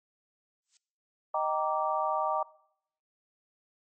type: noise with exponential growth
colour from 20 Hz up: violet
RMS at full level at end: -47 dBFS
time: 0.62-0.77 s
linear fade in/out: 1 ms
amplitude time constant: 32 ms
type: chord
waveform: sine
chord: Eb major seventh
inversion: none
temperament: just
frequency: 622.3 / 777.8 / 933.4 / 1166.7 Hz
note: Eb5 / G5 / Bb5 / D6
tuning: 0 / -14 / +2 / -12 cents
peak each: -32 dBFS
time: 1.34-2.43 s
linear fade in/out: 5 ms
effects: noise-tail reverb RT60 0.7 s tail -21 dB re dry + MP3 32 kbps